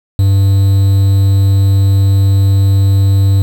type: tone with quantisation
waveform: triangle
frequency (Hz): 98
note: G2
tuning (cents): 0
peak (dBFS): -4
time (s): 0.19-3.42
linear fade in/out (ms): 0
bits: 5
effects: none